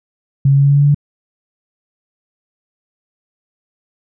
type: tone with pitch steps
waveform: sine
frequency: 137.6 / 138.64 / 139.68 / 140.73 / 141.8 / 142.86 / 143.94 / 145.03 Hz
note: C#3 / C#3 / C#3 / C#3 / C#3 / D3 / D3 / D3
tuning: -12 / +1 / +14 / +27 / +40 / -47 / -34 / -21 cents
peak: -7 dBFS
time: 0.45-0.946 s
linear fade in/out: 5 ms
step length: 62 ms
effects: none